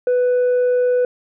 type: tone with tanh clipping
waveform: sine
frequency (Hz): 495.8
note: B4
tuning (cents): +7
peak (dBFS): -14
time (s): 0.07-1.05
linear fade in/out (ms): 2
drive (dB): 2
effects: none